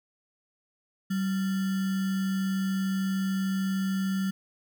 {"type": "tone with sample-and-hold", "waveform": "sine", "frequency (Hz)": 191.6, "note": "G3", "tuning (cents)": -39, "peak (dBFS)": -25, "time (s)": [1.1, 4.31], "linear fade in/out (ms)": 10, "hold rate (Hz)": 1575, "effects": []}